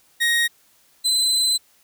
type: tone pair in turn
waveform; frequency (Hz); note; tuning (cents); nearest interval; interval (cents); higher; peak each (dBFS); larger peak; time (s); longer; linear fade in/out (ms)
30% pulse; 1876 / 4043; A#6 / B7; +11 / +40; octave + minor second; 1329; second; -14; neither; 0.2-0.48 / 1.04-1.58; second; 20
effects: white hiss -58 dBFS RMS until 1.83 s